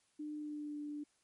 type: tone with pitch glide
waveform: sine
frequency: 300.6 to 294.9 Hz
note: D4 to D4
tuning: +40 to +7 cents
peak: -40 dBFS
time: 0.19-1.04 s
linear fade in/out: 10 ms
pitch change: -33 cents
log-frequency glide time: 0.34-0.78 s
effects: white hiss -75 dBFS RMS until 1.23 s + MP3 48 kbps